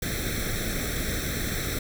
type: noise with comb filter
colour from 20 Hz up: pink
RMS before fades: -29 dBFS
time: 0.02-1.79 s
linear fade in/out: 5 ms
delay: 0.52 ms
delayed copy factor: +0.9
effects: none